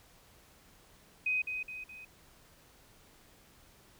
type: tone with echo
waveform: sine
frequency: 2510 Hz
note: D#7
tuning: 15 cents sharp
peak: -28 dBFS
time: 1.26-1.42 s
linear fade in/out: 5 ms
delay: 210 ms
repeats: 3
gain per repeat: -6 dB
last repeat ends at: 2.05 s
effects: pink hiss -61 dBFS RMS until 3.99 s